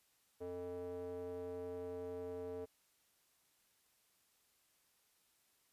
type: tone with band-pass filter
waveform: square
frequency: 88.9 Hz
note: F2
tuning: 31 cents sharp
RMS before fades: -45 dBFS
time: 0.4-2.66 s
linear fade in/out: 20 ms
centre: 480 Hz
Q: 4.4
effects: white hiss -75 dBFS RMS until 5.72 s + resampled to 32000 Hz